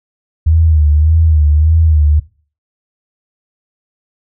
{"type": "tone with vibrato", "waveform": "sine", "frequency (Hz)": 77.78, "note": "D#2", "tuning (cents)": 0, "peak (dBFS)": -6, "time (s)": [0.46, 2.2], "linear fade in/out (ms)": 10, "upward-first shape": "sine", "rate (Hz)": 1.7, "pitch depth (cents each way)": 81, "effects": ["noise-tail reverb RT60 0.4 s tail -20 dB re dry"]}